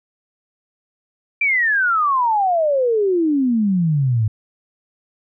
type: exponential sweep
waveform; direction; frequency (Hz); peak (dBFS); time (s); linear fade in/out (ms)
sine; down; 2384 to 103.9; -14; 1.41-4.28; 5
effects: none